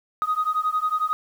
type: beating tone pair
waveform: sine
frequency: 1245 / 1256 Hz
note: D#6 / D#6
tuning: +1 / +16 cents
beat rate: 11 Hz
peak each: -23 dBFS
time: 0.22-1.13 s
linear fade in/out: 0 ms
effects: tanh soft clip ceiling -15 dBFS + 8-bit